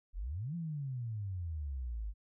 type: exponential two-way sweep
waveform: sine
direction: up then down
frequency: 38 to 174.61 to 49.18 Hz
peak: -36 dBFS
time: 0.13-2.14 s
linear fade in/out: 50 ms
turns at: 0.55 s
effects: none